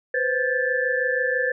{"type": "tone cluster", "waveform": "sine", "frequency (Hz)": [496.9, 523, 1601, 1744], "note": ["B4", "C5", "G6", "A6"], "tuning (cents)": [11, -1, 36, -16], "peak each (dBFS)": [-26, -27, -30, -23], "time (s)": [0.14, 1.52], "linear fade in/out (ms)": 5, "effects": []}